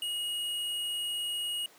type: tone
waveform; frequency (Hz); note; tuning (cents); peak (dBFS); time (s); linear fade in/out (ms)
square; 2884; F#7; -45; -32; 0.02-1.66; 2
effects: pink hiss -57 dBFS RMS until 1.78 s + high-pass 300 Hz 12 dB/octave